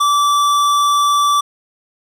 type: tone with tanh clipping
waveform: sine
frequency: 1161 Hz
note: D6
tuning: 20 cents flat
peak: -13 dBFS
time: 0-1.41 s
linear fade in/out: 10 ms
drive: 18 dB
effects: none